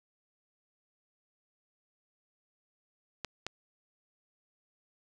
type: clicks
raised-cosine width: 0.2 ms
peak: -18 dBFS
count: 2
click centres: 3.247 / 3.466 s
effects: none